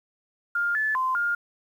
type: tone with pitch steps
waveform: sine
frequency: 1406 / 1736 / 1035 / 1412 Hz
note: F6 / A6 / C6 / F6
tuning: +11 / -24 / -19 / +19 cents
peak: -22 dBFS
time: 0.55-1.35 s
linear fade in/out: 5 ms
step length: 200 ms
effects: 9-bit